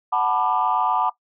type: chord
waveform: sine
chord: B minor seventh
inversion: second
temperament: equal with one note detuned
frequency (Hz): 740 / 880 / 987.8 / 1189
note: F#5 / A5 / B5 / D6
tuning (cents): 0 / 0 / 0 / +21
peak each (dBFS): -23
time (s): 0.12-1.1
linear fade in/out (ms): 10
effects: noise-tail reverb RT60 0.1 s tail -18 dB re dry + tanh soft clip ceiling -9 dBFS